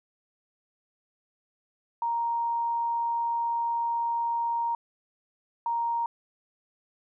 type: tone bursts at uneven times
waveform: sine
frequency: 934 Hz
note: A#5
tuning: 3 cents sharp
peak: -25 dBFS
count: 2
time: 2.02-4.75 / 5.66-6.06 s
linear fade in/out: 2 ms
effects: none